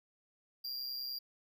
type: tone with amplitude modulation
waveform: square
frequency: 4765 Hz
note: D8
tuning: 24 cents sharp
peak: -36 dBFS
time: 0.64-1.19 s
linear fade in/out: 10 ms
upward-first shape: sine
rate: 130 Hz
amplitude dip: 60%
effects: none